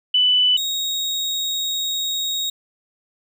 sine / 35% pulse tone pair in turn, 2988 / 3765 Hz, F#7 / A#7, +16 / +16 cents, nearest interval major third, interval 400 cents, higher second, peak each -13 / -19 dBFS, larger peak first, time 0.14-0.57 / 0.57-2.5 s, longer second, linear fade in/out 5 ms, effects none

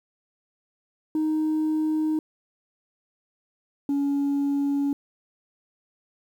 sine tone pair in turn, 311.1 / 282 Hz, D#4 / C#4, 0 / +30 cents, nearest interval major second, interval 170 cents, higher first, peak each -19 dBFS, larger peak neither, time 1.15-2.19 / 3.89-4.93 s, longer neither, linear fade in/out 2 ms, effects tanh soft clip ceiling -20 dBFS + 9-bit

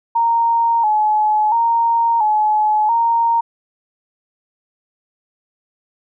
sine tone with vibrato, 889 Hz, A5, 18 cents sharp, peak -12 dBFS, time 0.15-3.41 s, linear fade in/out 10 ms, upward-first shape square, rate 0.73 Hz, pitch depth 73 cents each way, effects none

